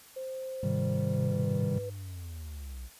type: tone with pitch glide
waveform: sine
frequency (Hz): 523.3 to 493.9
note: C5 to B4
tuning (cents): 0 to 0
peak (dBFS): -35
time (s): 0.16-1.9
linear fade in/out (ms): 10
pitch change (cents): -100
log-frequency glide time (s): 1.01-1.6
type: chord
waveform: triangle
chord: Ab major seventh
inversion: none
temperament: equal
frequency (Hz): 103.83 / 130.81 / 155.56 / 196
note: Ab2 / C3 / Eb3 / G3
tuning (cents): 0 / 0 / 0 / 0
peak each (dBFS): -31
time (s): 0.63-1.79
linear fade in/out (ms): 5
type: linear sweep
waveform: triangle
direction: down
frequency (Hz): 132.8 to 58.27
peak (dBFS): -36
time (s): 1.15-2.9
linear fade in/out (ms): 50
effects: white hiss -54 dBFS RMS until 2.99 s + resampled to 32000 Hz